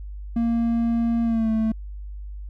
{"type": "tone with pitch glide", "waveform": "triangle", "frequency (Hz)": [232.2, 220.9], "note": ["A#3", "A3"], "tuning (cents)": [-7, 7], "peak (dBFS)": -17, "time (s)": [0.36, 1.72], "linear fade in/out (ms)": 5, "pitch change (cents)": -86, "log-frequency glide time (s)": [1.23, 1.5], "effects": ["added 50 Hz sine -32 dBFS peak until 2.49 s"]}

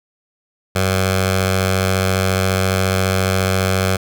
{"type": "tone with notch filter", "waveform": "10% pulse", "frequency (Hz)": 94.5, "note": "F#2", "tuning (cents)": 37, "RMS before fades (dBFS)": -17, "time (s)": [0.75, 3.97], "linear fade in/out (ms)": 10, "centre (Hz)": 290, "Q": 0.92, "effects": []}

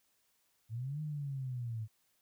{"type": "linear two-way sweep", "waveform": "sine", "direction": "up then down", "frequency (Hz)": [106.8, 154.7, 106.8], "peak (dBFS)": -36, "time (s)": [0.69, 1.88], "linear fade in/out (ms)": 50, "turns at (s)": 1.01, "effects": ["white hiss -75 dBFS RMS until 2.21 s"]}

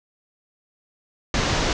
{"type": "low-pass noise", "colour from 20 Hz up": "pink", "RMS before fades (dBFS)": -22, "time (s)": [1.34, 1.73], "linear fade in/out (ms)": 2, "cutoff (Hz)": 6700, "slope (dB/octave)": 48, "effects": []}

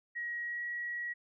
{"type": "tone with pitch glide", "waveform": "sine", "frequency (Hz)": [1900, 1915.4], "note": ["A#6", "A#6"], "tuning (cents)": [33, 46], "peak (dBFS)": -35, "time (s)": [0.15, 1.14], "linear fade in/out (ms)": 20, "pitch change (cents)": 13, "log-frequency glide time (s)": [0.44, 0.62], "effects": []}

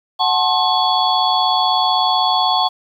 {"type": "tone cluster", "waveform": "sine", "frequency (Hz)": [738, 874, 1071, 3378, 4440], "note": ["F#5", "A5", "C6", "G#7", "C#8"], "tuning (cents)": [-5, -12, 40, 29, 2], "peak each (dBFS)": [-18, -19, -20, -19, -23], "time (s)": [0.19, 2.69], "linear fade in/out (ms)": 20, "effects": ["8-bit"]}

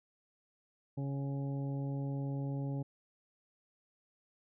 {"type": "harmonic tone with a mistuned harmonic", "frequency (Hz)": 138.59, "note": "C#3", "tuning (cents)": 0, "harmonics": [1, 2, 3, 4, 5, 6], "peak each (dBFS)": [-35, -41, -50, -49, -59, -54], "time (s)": [0.97, 2.83], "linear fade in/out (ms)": 10, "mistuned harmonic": 5, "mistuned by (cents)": 49, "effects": []}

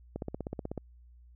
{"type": "click train", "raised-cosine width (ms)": 2, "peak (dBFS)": -22, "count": 11, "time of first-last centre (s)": [0.16, 0.777], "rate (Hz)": 16.2, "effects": ["added 60 Hz sine -53 dBFS peak until 1.35 s"]}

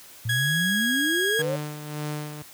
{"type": "exponential sweep", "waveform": "sine", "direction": "up", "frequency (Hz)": [110, 568], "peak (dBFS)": -25, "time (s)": [0.25, 1.56], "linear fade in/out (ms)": 5}
{"type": "tone with pitch glide", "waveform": "30% pulse", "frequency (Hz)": [1661.2, 1645.9], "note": ["G#6", "G#6"], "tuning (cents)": [0, -16], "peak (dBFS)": -20, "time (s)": [0.29, 1.42], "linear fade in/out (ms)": 5, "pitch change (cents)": -16, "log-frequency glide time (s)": [0.54, 0.97]}
{"type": "tone with tremolo", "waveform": "sawtooth", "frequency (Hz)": 150, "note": "D3", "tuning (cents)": 37, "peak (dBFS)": -24, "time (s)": [1.39, 2.42], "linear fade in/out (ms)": 0, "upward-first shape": "sine", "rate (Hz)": 1.8, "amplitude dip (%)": 60}
{"effects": ["white hiss -47 dBFS RMS until 2.53 s", "high-pass 60 Hz 12 dB/octave"]}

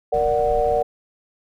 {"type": "chord", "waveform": "sine", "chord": "Bb augmented", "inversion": "none", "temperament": "equal", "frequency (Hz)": [466.2, 587.3, 740], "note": ["Bb4", "D5", "F#5"], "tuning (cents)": [0, 0, 0], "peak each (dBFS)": -21, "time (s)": [0.12, 0.83], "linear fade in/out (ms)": 10}
{"type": "noise", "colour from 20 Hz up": "brown", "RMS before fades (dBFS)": -32, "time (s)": [0.14, 0.82], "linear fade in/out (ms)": 0}
{"effects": []}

